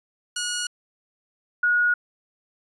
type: tone pair in turn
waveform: 10% pulse / sine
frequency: 1449 / 1449 Hz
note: F#6 / F#6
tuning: -37 / -37 cents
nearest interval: unison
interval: 0 cents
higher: neither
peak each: -17 dBFS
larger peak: neither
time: 0.36-0.67 / 1.63-1.94 s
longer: neither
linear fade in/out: 5 ms
effects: resampled to 24000 Hz